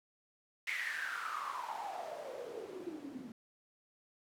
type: noise with band-pass filter sweep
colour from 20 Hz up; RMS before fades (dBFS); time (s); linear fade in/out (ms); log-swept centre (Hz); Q
white; -42; 0.67-3.32; 2; 2200 to 230; 9.7
effects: none